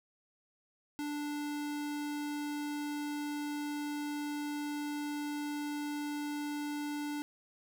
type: tone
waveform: square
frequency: 293.7 Hz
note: D4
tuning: in tune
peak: -36 dBFS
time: 0.99-7.22 s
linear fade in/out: 0 ms
effects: none